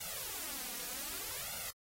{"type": "noise with flanger", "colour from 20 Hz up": "white", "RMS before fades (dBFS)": -42, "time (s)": [0, 1.71], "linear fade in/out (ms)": 10, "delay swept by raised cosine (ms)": [1.4, 4.2], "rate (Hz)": 0.64, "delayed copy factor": 1, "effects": ["AAC 48 kbps"]}